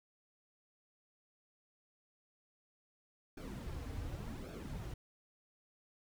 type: noise with flanger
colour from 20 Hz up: brown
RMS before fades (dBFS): -44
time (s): 3.37-4.94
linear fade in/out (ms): 5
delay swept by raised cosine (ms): 1 to 5.7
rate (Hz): 0.88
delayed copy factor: -0.7
effects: none